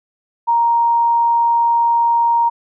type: tone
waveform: sine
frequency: 935 Hz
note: A#5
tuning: 5 cents sharp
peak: -11 dBFS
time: 0.47-2.5 s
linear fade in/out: 20 ms
effects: none